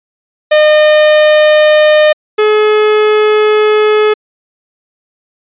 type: tone pair in turn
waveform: 45% pulse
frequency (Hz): 609 / 426.1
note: D#5 / G#4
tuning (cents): -37 / +44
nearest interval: tritone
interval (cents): 619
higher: first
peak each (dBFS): -4 / -6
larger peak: first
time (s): 0.51-2.13 / 2.38-4.14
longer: second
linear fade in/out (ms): 10
effects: resampled to 8000 Hz